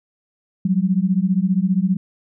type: beating tone pair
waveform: sine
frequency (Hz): 180 / 195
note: F#3 / G3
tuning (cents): -47 / -9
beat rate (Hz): 15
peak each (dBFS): -18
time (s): 0.65-1.97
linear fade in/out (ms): 5
effects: none